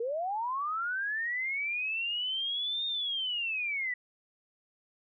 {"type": "linear two-way sweep", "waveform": "sine", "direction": "up then down", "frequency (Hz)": [444.8, 3686, 1937], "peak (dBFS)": -30, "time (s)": [0, 3.94], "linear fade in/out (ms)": 5, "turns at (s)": 2.86, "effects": []}